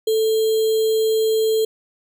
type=tone with sample-and-hold; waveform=sine; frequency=440.5 Hz; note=A4; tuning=2 cents sharp; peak=-15 dBFS; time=0.07-1.65 s; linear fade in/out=5 ms; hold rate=3675 Hz; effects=none